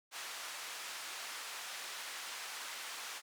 pink band-pass noise, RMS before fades -45 dBFS, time 0.11-3.22 s, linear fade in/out 50 ms, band 1100 to 9400 Hz, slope 12 dB/octave, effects none

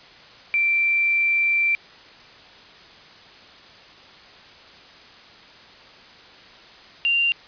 sine tone pair in turn, 2349 / 2779 Hz, D7 / F7, 0 / -9 cents, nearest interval minor third, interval 291 cents, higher second, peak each -17 dBFS, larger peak neither, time 0.54-1.75 / 7.05-7.32 s, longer first, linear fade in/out 0 ms, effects white hiss -46 dBFS RMS until 7.47 s + resampled to 11025 Hz

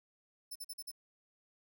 15% pulse tone bursts, 5290 Hz, E8, 5 cents sharp, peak -36 dBFS, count 5, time 0.51-0.915 s, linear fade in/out 10 ms, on 45 ms, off 45 ms, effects none

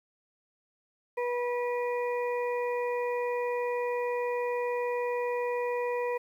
harmonic tone, 486.7 Hz, B4, 25 cents flat, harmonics 1 / 2 / 4 / 5, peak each -29 / -35 / -41 / -43 dBFS, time 1.17-6.18 s, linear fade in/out 10 ms, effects 10-bit

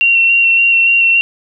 sine tone with vibrato, 2736 Hz, F7, 36 cents flat, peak -7 dBFS, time 0.01-1.21 s, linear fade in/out 0 ms, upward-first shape square, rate 3.5 Hz, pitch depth 13 cents each way, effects none

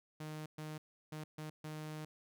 sawtooth tone bursts at uneven times, 154.2 Hz, D#3, 15 cents flat, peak -39 dBFS, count 5, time 0.2-0.46 / 0.58-0.78 / 1.12-1.24 / 1.38-1.5 / 1.64-2.05 s, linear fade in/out 5 ms, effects none

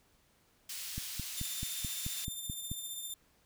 pink high-pass noise, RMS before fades -42 dBFS, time 0.69-2.25 s, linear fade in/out 5 ms, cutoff 3400 Hz, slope 12 dB/octave
click train, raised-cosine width 5 ms, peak -26 dBFS, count 9, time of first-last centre 0.98-2.715 s, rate 4.61 Hz
10% pulse tone with tremolo, 3586 Hz, A7, 32 cents sharp, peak -30 dBFS, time 1.37-3.14 s, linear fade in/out 2 ms, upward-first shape triangle, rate 15 Hz, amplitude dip 45%
effects pink hiss -69 dBFS RMS until 3.45 s

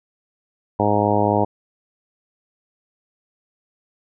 harmonic tone, 103.83 Hz, G#2, in tune, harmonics 1 / 2 / 3 / 4 / 5 / 6 / 7 / 8 / 9, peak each -24 / -24 / -24 / -24 / -24 / -24 / -24 / -24 / -24 dBFS, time 0.79-1.45 s, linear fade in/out 10 ms, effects none

